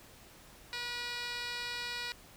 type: tone with band-pass filter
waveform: 15% pulse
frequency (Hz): 483.7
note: B4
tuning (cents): -36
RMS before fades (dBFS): -39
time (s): 0.73-2.12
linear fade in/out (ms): 0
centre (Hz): 3400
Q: 3.3
effects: pink hiss -56 dBFS RMS until 2.36 s